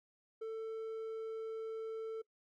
sine tone with hard clipping, 444.9 Hz, A4, 19 cents sharp, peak -40 dBFS, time 0.41-2.22 s, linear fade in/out 10 ms, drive 3 dB, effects noise-tail reverb RT60 0.1 s tail -24 dB re dry

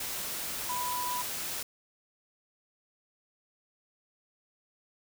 sine tone in noise, 988 Hz, B5, in tune, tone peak -32 dBFS, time 0.69-1.22 s, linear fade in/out 5 ms, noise white, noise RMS -36 dBFS, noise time 0-1.63 s, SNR +1 dB, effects none

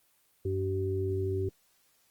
harmonic tone, 95.4 Hz, G2, 47 cents flat, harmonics 1 / 3 / 4, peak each -31 / -41 / -31 dBFS, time 0.45-1.49 s, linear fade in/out 5 ms, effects white hiss -68 dBFS RMS until 2.1 s + Opus 24 kbps

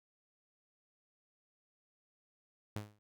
sawtooth tone with exponential decay, 104.8 Hz, G#2, 16 cents sharp, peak -32 dBFS, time 2.76-2.99 s, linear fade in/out 0 ms, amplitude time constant 49 ms, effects none

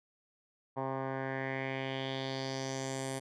10% pulse tone with low-pass filter sweep, 133.5 Hz, C3, 35 cents sharp, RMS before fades -37 dBFS, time 0.76-3.2 s, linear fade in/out 20 ms, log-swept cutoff 990 to 9600 Hz, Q 3.3, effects none

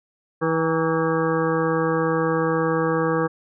harmonic tone with a mistuned harmonic, 162.1 Hz, E3, 29 cents flat, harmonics 1 / 2 / 3 / 5 / 6 / 7 / 8 / 9 / 10, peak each -26 / -25 / -22 / -32 / -34 / -28 / -33 / -39 / -31 dBFS, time 0.41-3.28 s, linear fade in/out 20 ms, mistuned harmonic 6, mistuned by -87 cents, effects none

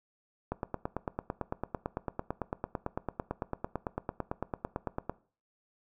click train, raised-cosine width 1 ms, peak -18 dBFS, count 42, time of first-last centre 0.52-5.096 s, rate 8.96 Hz, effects noise-tail reverb RT60 0.4 s tail -19 dB re dry

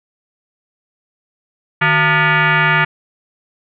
sine tone with frequency modulation, 153.1 Hz, D#3, 28 cents flat, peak -10 dBFS, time 1.81-2.85 s, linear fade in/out 10 ms, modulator 528 Hz, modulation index 4.2, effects none

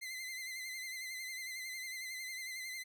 sawtooth tone with vibrato, 2059 Hz, C7, 28 cents flat, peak -38 dBFS, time 0.01-2.84 s, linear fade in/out 20 ms, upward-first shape sine, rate 11 Hz, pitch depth 45 cents each way, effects none

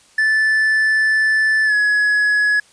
triangle tone with pitch glide, 1752 to 1686.5 Hz, A6 to G#6, -8 to +26 cents, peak -11 dBFS, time 0.18-2.6 s, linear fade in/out 5 ms, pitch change -66 cents, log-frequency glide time 1.65-1.74 s, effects white hiss -51 dBFS RMS until 2.72 s + resampled to 22050 Hz

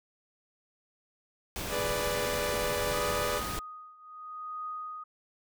pink noise, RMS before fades -36 dBFS, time 1.56-3.59 s, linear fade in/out 0 ms
sawtooth chord, G# diminished, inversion none, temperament equal, 415.3 / 493.9 / 587.3 Hz, G#4 / B4 / D5, 0 / 0 / 0 cents, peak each -33 / -30 / -29 dBFS, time 1.69-3.42 s, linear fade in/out 50 ms
sine tone with tremolo, 1244.5 Hz, D#6, in tune, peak -34 dBFS, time 2.93-5.04 s, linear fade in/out 10 ms, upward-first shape triangle, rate 0.72 Hz, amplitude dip 90%
effects none

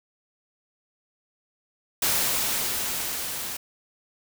white noise with level ramp, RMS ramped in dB -23 to -33 dBFS, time 2.02-3.57 s, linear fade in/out 5 ms, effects none

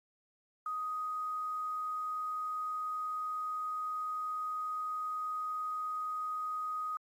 sine tone with quantisation, 1250 Hz, D#6, 8 cents sharp, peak -34 dBFS, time 0.66-6.97 s, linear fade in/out 2 ms, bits 10, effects AAC 32 kbps

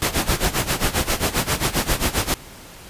pink noise with tremolo, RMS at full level -18 dBFS, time 0.02-2.34 s, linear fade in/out 0 ms, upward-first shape sine, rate 7.5 Hz, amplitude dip 85%, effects pink hiss -41 dBFS RMS until 2.89 s + resampled to 32000 Hz

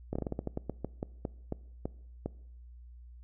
slowing click train, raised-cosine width 2 ms, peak -20 dBFS, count 16, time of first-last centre 0.13-2.26 s, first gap 25 ms, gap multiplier 1.22, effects noise-tail reverb RT60 0.8 s tail -22 dB re dry + added 60 Hz sine -48 dBFS peak until 3.23 s

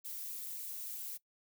violet noise with flanger, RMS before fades -43 dBFS, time 0.04-1.18 s, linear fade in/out 20 ms, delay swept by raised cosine 0.57 to 4.27 ms, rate 3.7 Hz, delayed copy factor -0.75, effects noise-tail reverb RT60 0.1 s tail -20 dB re dry

